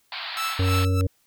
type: band-pass noise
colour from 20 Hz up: white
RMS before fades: -33 dBFS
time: 0.12-0.85 s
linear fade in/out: 2 ms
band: 660 to 4600 Hz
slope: 96 dB/octave
type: tone with tremolo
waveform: sawtooth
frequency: 1318.5 Hz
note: E6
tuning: in tune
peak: -21 dBFS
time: 0.37-1.01 s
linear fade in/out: 0 ms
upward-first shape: sine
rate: 3.2 Hz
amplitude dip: 85%
type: harmonic tone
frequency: 93.1 Hz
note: F#2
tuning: 11 cents sharp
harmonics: 1 / 3 / 5 / 6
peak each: -19 / -29 / -31 / -38 dBFS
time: 0.59-1.07 s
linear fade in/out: 5 ms
effects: white hiss -65 dBFS RMS until 1.26 s